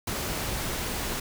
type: noise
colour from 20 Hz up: pink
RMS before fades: -31 dBFS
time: 0.07-1.2 s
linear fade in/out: 5 ms
effects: none